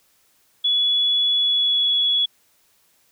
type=tone with pitch glide; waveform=sine; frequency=3400 to 3378 Hz; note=G#7 to G#7; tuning=+40 to +29 cents; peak=-16 dBFS; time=0.64-2.26 s; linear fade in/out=10 ms; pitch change=-11 cents; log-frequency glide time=1.35-1.93 s; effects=white hiss -61 dBFS RMS until 3.11 s